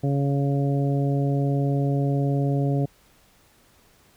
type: harmonic tone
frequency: 139.9 Hz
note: C#3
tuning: 16 cents sharp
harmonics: 1 / 2 / 3 / 4 / 5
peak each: -21 / -27 / -31 / -33 / -35 dBFS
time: 0.03-2.86 s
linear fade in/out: 10 ms
effects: pink hiss -58 dBFS RMS until 4.16 s